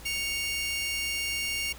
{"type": "tone pair together", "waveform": "sawtooth", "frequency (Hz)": [2218, 2794], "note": ["C#7", "F7"], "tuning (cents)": [0, 0], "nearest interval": "major third", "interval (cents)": 400, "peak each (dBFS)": [-29, -28], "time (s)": [0.05, 1.73], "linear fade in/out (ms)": 10, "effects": ["added 58 Hz sine -46 dBFS peak until 1.78 s", "pink hiss -48 dBFS RMS until 1.78 s"]}